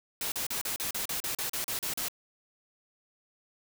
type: noise bursts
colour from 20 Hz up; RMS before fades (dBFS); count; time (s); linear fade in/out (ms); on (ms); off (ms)
white; -33; 13; 0.21-2.084; 2; 110; 37
effects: none